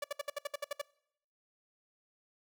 sawtooth tone bursts, 577 Hz, D5, 31 cents flat, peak -30 dBFS, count 10, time 0.02-0.816 s, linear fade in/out 5 ms, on 22 ms, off 64 ms, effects noise-tail reverb RT60 0.7 s tail -23 dB re dry

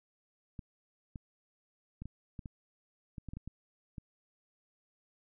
clicks, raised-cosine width 5 ms, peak -30 dBFS, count 12, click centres 0.592 / 1.158 / 2.02 / 2.056 / 2.392 / 2.458 / 3.182 / 3.287 / 3.335 / 3.37 / 3.476 / 3.982 s, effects none

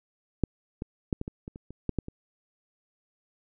clicks, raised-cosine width 3 ms, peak -10 / -20 / -13 / -19 / -22 / -25 / -29 / -29 / -14 / -14 / -25 dBFS, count 11, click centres 0.437 / 0.821 / 1.128 / 1.214 / 1.279 / 1.479 / 1.559 / 1.706 / 1.893 / 1.987 / 2.084 s, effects none

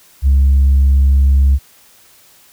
sine tone, 68.3 Hz, C#2, 25 cents flat, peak -5 dBFS, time 0.22-1.59 s, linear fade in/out 50 ms, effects tanh soft clip ceiling -5 dBFS + white hiss -47 dBFS RMS until 2.52 s

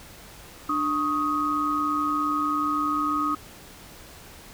sine tone cluster, 296.6 / 1105 / 1254 Hz, D4 / C#6 / D#6, +17 / -6 / +13 cents, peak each -28 / -31 / -24 dBFS, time 0.69-3.35 s, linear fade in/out 5 ms, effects pink hiss -46 dBFS RMS until 4.53 s

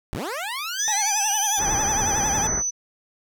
15% pulse linear sweep, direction up, 30.87 to 3520 Hz, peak -21 dBFS, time 0.13-1.59 s, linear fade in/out 0 ms
sine tone, 6000 Hz, F#8, 23 cents sharp, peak -22 dBFS, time 0.78-2.71 s, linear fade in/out 20 ms
40% pulse tone with vibrato, 830.6 Hz, G#5, in tune, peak -24 dBFS, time 0.88-2.47 s, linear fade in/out 0 ms, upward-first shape triangle, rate 11 Hz, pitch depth 110 cents each way
pink low-pass noise, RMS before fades -29 dBFS, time 1.57-2.63 s, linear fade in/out 50 ms, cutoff 2100 Hz, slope 96 dB/octave
effects none

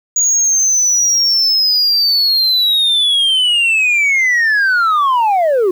sine linear sweep, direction down, 6790 to 349.2 Hz, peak -7 dBFS, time 0.16-5.71 s, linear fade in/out 5 ms, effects tanh soft clip ceiling -9 dBFS + 7-bit

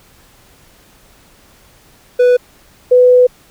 triangle / sine tone pair in turn, 493.9 / 498.2 Hz, B4 / B4, 0 / +15 cents, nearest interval unison, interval 15 cents, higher second, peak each -4 dBFS, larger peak neither, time 2.19-2.37 / 2.91-3.27 s, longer second, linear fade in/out 10 ms, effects pink hiss -47 dBFS RMS until 3.5 s

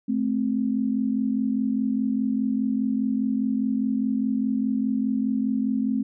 sine tone pair together, 216.7 / 261.6 Hz, A3 / C4, -26 / 0 cents, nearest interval minor third, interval 326 cents, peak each -24 dBFS, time 0.08-6.03 s, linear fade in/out 10 ms, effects none

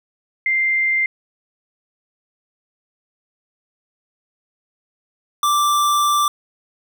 sine / square tone pair in turn, 2093 / 1174.7 Hz, C7 / D6, 0 / 0 cents, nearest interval minor seventh, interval 1000 cents, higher first, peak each -15 dBFS, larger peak neither, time 0.46-1.06 / 5.43-6.28 s, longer second, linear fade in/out 2 ms, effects none

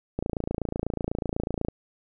click train, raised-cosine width 2 ms, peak -14 dBFS, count 43, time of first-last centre 0.19-1.685 s, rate 28.1 Hz, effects none

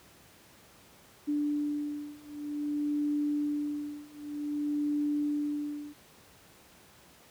sine beating tone pair, 293.7 / 294.23 Hz, D4 / D4, 0 / +3 cents, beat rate 0.53 Hz, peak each -33 / -32 dBFS, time 1.27-5.94 s, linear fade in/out 20 ms, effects pink hiss -57 dBFS RMS until 7.3 s + high-pass 80 Hz 12 dB/octave

